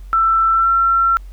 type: tone with pitch glide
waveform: sine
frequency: 1333 to 1350 Hz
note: E6 to E6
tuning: +19 to +41 cents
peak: -11 dBFS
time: 0.13-1.17 s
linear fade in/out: 0 ms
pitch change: +22 cents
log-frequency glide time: 0.5-0.68 s
effects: added 46 Hz sine -31 dBFS peak until 1.32 s + pink hiss -55 dBFS RMS until 1.32 s